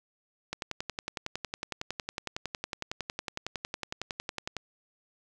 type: click train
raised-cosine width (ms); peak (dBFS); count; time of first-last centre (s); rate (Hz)
0.2; -16; 45; 0.53-4.567; 10.9
effects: none